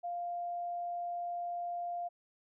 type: tone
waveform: sine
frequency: 698.5 Hz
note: F5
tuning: in tune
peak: -35 dBFS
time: 0.03-2.09 s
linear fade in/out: 20 ms
effects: none